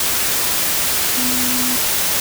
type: tone in noise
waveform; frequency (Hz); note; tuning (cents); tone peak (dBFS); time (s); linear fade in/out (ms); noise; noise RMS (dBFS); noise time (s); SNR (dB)
sine; 250; B3; +21; -23; 1.17-1.76; 2; white; -18; 0-2.2; -8
effects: none